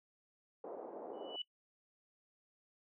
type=band-pass noise; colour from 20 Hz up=pink; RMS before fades=-47 dBFS; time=0.64-1.36 s; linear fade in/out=2 ms; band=370 to 730 Hz; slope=24 dB/octave
type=tone with exponential growth; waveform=sine; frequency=2960 Hz; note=F#7; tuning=in tune; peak=-36 dBFS; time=1.13-1.42 s; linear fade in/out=5 ms; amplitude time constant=62 ms
effects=noise-tail reverb RT60 0.1 s tail -21 dB re dry